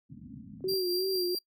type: low-pass noise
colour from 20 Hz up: pink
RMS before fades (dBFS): -41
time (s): 0.09-0.74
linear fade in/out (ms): 20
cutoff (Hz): 280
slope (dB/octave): 96
type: clicks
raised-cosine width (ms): 2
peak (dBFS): -41 / -32 / -40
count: 3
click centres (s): 0.607 / 0.736 / 1.156
type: tone with vibrato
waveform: sine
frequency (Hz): 368.9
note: F#4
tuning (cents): -5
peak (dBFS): -28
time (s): 0.64-1.35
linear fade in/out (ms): 2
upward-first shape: sine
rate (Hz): 2.8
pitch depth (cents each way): 71
type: tone with tremolo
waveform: 45% pulse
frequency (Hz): 4737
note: D8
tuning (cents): +14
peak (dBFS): -30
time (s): 0.68-1.39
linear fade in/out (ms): 10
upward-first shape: sine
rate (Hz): 4.5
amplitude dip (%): 40
effects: noise-tail reverb RT60 0.1 s tail -24 dB re dry + high-pass 150 Hz 12 dB/octave